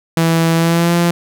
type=tone with pitch glide; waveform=sawtooth; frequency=164.81 to 171.81 Hz; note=E3 to F3; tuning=0 to -28 cents; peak=-7 dBFS; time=0.17-1.11 s; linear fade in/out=2 ms; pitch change=+72 cents; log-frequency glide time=0.55-0.94 s; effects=none